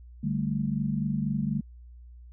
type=chord; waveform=sine; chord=D suspended fourth; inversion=none; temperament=equal; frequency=146.83 / 196 / 220 Hz; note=D3 / G3 / A3; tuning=0 / 0 / 0 cents; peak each=-30 dBFS; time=0.23-1.61 s; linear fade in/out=10 ms; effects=added 60 Hz sine -45 dBFS peak until 2.32 s